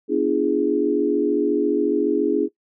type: chord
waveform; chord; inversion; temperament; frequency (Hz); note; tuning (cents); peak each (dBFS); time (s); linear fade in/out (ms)
sine; B diminished seventh; none; equal with one note detuned; 246.9 / 293.7 / 340.9 / 415.3; B3 / D4 / F4 / Ab4; 0 / 0 / -42 / 0; -27 / -21 / -23 / -21; 0.08-2.49; 50
effects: noise-tail reverb RT60 0.1 s tail -20 dB re dry